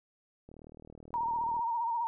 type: click train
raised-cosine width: 2 ms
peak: -37 dBFS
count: 44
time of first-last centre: 0.49-1.593 s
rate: 39 Hz
type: tone with vibrato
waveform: sine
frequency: 932.3 Hz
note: A#5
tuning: in tune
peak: -29 dBFS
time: 1.14-2.07 s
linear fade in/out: 0 ms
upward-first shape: sine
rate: 15 Hz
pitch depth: 56 cents each way
effects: none